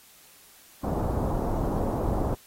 pink low-pass noise, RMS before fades -27 dBFS, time 0.83-2.35 s, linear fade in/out 10 ms, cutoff 900 Hz, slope 24 dB/octave, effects white hiss -54 dBFS RMS until 2.46 s + AAC 48 kbps

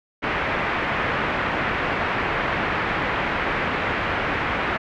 white low-pass noise, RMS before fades -24 dBFS, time 0.22-4.78 s, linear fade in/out 20 ms, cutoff 2200 Hz, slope 24 dB/octave, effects none

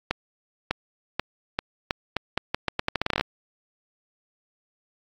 accelerating click train, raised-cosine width 0.3 ms, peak -7 dBFS, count 20, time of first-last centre 0.11-3.21 s, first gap 600 ms, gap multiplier 0.81, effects AAC 48 kbps

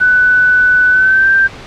sine tone with pitch glide, 1494 to 1572.8 Hz, F#6 to G6, +16 to +5 cents, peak -6 dBFS, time 0-1.48 s, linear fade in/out 20 ms, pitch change +89 cents, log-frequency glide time 0.88-1.29 s, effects pink hiss -31 dBFS RMS until 1.66 s + low-pass 4000 Hz 12 dB/octave

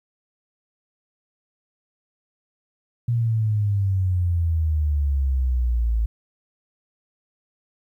sine exponential sweep, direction down, 120 to 54.5 Hz, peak -18 dBFS, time 3.08-6.06 s, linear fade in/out 5 ms, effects 10-bit

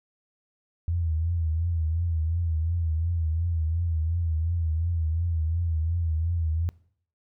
sine tone with vibrato, 82.41 Hz, E2, in tune, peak -23 dBFS, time 0.88-6.69 s, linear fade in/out 0 ms, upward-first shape triangle, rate 2.8 Hz, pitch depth 100 cents each way, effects noise-tail reverb RT60 0.6 s tail -22 dB re dry

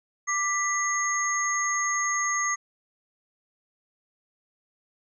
sine tone cluster, 1182 / 1980 / 6490 Hz, D6 / B6 / G#8, +11 / +4 / -41 cents, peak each -28 dBFS, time 0.27-2.56 s, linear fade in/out 20 ms, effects none

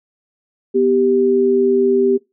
sine tone pair together, 247.6 / 392 Hz, B3 / G4, +5 / 0 cents, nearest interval minor sixth, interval 795 cents, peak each -18 / -12 dBFS, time 0.74-2.18 s, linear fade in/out 20 ms, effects noise-tail reverb RT60 0.2 s tail -21 dB re dry

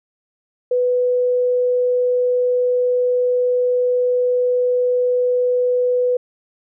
sine tone, 495.9 Hz, B4, 7 cents sharp, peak -14 dBFS, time 0.71-6.17 s, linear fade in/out 5 ms, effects none

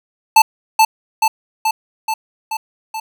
square tone with echo, 880 Hz, A5, in tune, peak -5 dBFS, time 0.36-0.42 s, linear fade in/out 5 ms, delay 430 ms, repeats 6, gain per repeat -3 dB, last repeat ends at 3 s, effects none

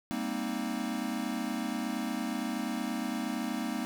square chord, C minor seventh, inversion second, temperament equal with one note detuned, 200.2 / 233.1 / 261.6 / 311.1 Hz, G3 / Bb3 / C4 / Eb4, +37 / 0 / 0 / 0 cents, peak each -40 / -36 / -38 / -39 dBFS, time 0.11-3.85 s, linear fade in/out 0 ms, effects none

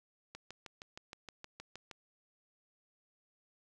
click train, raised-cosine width 0.2 ms, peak -29 dBFS, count 11, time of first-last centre 0.35-1.913 s, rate 6.4 Hz, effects none

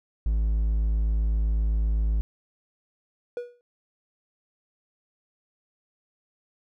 triangle tone, 53.9 Hz, A1, 35 cents flat, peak -19 dBFS, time 0.26-2.21 s, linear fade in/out 0 ms
triangle tone with exponential decay, 484.3 Hz, B4, 34 cents flat, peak -24 dBFS, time 3.37-3.61 s, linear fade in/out 1 ms, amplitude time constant 51 ms
effects none

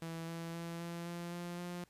sawtooth tone with pitch steps, 164.81 / 166.63 / 168.47 / 170.33 / 172.21 / 174.11 / 176.03 Hz, E3 / E3 / E3 / F3 / F3 / F3 / F3, 0 / +19 / +38 / -43 / -24 / -5 / +14 cents, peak -37 dBFS, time 0.02-1.84 s, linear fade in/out 2 ms, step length 260 ms, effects pink hiss -70 dBFS RMS until 1.89 s + resampled to 32000 Hz

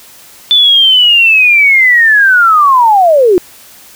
sine linear sweep, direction down, 3520 to 339.3 Hz, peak -3 dBFS, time 0.51-3.38 s, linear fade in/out 0 ms, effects white hiss -37 dBFS RMS until 3.95 s

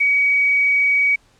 sine tone with quantisation, 2263 Hz, C#7, 35 cents sharp, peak -13 dBFS, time 0-1.16 s, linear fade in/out 10 ms, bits 7, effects pink hiss -56 dBFS RMS until 1.39 s + low-pass 8000 Hz 12 dB/octave

